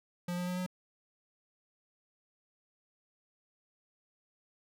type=tone with pitch steps; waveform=square; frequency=176.3 / 178.35 / 180.42 / 182.52 Hz; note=F3 / F3 / F#3 / F#3; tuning=+17 / +37 / -43 / -23 cents; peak=-34 dBFS; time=0.28-0.664 s; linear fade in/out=5 ms; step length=96 ms; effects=none